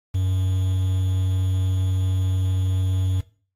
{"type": "tone with quantisation", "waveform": "triangle", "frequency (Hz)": 93.7, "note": "F#2", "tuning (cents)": 22, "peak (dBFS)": -17, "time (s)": [0.14, 3.21], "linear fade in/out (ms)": 10, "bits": 7, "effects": ["noise-tail reverb RT60 0.4 s tail -18 dB re dry", "AAC 48 kbps"]}